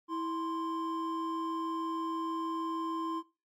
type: tone pair together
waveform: triangle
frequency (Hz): 326.7 / 1046.5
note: E4 / C6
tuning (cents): -15 / 0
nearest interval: octave + minor sixth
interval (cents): 2015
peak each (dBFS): -33 / -34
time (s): 0.08-3.23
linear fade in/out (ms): 50
effects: noise-tail reverb RT60 0.3 s tail -19 dB re dry + AAC 64 kbps